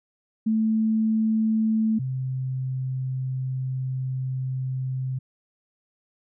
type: tone pair in turn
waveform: sine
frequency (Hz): 220 / 130.27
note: A3 / C3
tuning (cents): 0 / -7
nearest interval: major sixth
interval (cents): 907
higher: first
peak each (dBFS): -19 / -25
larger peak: first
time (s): 0.46-1.99 / 1.99-5.19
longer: second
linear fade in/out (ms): 10
effects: none